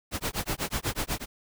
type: noise with tremolo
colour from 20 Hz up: pink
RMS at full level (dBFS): -28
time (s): 0.11-1.26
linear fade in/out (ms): 50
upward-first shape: sine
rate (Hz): 8.1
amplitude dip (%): 100
effects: none